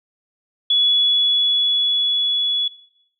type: tone with level ramp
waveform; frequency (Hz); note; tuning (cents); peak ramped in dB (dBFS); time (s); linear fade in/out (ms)
sine; 3396; G#7; +38; -13 to -18; 0.7-2.68; 5
effects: noise-tail reverb RT60 0.8 s tail -17 dB re dry